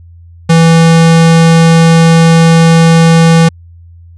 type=tone; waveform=square; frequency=164.81 Hz; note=E3; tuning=in tune; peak=-3 dBFS; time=0.49-3.49 s; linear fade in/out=10 ms; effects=added 85 Hz sine -32 dBFS peak until 4.17 s + resampled to 22050 Hz